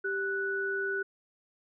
sine tone pair together, 392 / 1480 Hz, G4 / F#6, 0 / 0 cents, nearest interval octave + major seventh, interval 2300 cents, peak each -33 / -31 dBFS, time 0.04-1.03 s, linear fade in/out 10 ms, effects none

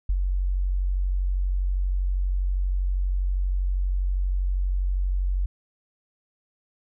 sine tone with ADSR envelope, 46.25 Hz, F#1, in tune, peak -18 dBFS, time 0.09-5.46 s, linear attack 6 ms, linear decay 59 ms, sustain -3 dB, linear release 6 ms, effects none

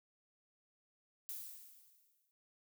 violet noise with exponential decay, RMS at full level -43 dBFS, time 1.29-2.31 s, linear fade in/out 0 ms, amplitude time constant 220 ms, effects none

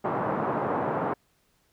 white band-pass noise, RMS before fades -28 dBFS, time 0.04-1.14 s, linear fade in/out 10 ms, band 120 to 1100 Hz, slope 24 dB/octave, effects pink hiss -68 dBFS RMS until 1.72 s

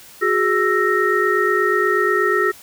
sine tone cluster, 365.8 / 414.1 / 1323 / 1863 Hz, F#4 / G#4 / E6 / A#6, -20 / -5 / +6 / -2 cents, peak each -20 dBFS, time 0.21-2.52 s, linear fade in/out 20 ms, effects white hiss -43 dBFS RMS until 2.62 s

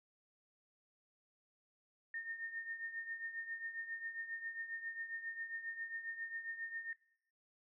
sine tone with tremolo, 1827 Hz, A#6, 35 cents flat, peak -38 dBFS, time 2.14-6.93 s, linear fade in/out 2 ms, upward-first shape triangle, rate 7.4 Hz, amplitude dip 75%, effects noise-tail reverb RT60 0.8 s tail -21 dB re dry

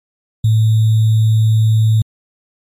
sine tone with sample-and-hold, 110 Hz, A2, in tune, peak -8 dBFS, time 0.44-2.02 s, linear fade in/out 5 ms, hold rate 3675 Hz, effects MP3 64 kbps

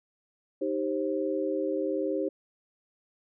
sine chord, C minor, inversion first, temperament equal with one note detuned, 311.1 / 392 / 531.5 Hz, Eb4 / G4 / C5, 0 / 0 / +27 cents, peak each -31 dBFS, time 0.61-2.29 s, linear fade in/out 10 ms, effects none

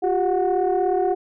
sine tone cluster, 355.6 / 392.2 / 732 Hz, F4 / G4 / F#5, +31 / +1 / -19 cents, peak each -21 dBFS, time 0.02-1.15 s, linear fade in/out 20 ms, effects tanh soft clip ceiling -12 dBFS

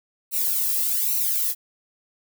violet noise with flanger, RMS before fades -23 dBFS, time 0.31-1.55 s, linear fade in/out 50 ms, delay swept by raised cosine 0.59 to 1.38 ms, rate 1.2 Hz, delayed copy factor -1, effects none

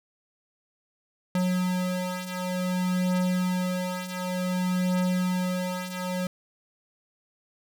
square beating tone pair, 181.8 / 182.35 Hz, F#3 / F#3, -30 / -25 cents, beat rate 0.55 Hz, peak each -31 / -27 dBFS, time 1.35-6.27 s, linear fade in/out 2 ms, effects none

